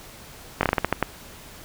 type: slowing click train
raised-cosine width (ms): 0.5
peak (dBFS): -4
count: 9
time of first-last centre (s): 0.61-1.027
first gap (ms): 21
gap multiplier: 1.25
effects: pink hiss -44 dBFS RMS until 1.64 s